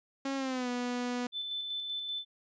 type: tone with pitch glide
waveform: sawtooth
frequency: 272.4 to 245.5 Hz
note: C#4 to B3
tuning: -30 to -10 cents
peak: -28 dBFS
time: 0.25-1.27 s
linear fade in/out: 5 ms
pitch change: -180 cents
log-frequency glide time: 0.36-0.69 s
type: tone with tremolo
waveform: sine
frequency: 3520 Hz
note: A7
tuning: in tune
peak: -33 dBFS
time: 1.32-2.25 s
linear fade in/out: 50 ms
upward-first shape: square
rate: 5.2 Hz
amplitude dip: 30%
effects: resampled to 16000 Hz